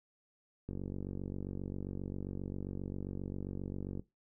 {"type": "click train", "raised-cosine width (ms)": 3, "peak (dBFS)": -27, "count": 158, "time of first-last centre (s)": [0.69, 3.995], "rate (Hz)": 47.5, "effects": ["noise-tail reverb RT60 0.2 s tail -19 dB re dry"]}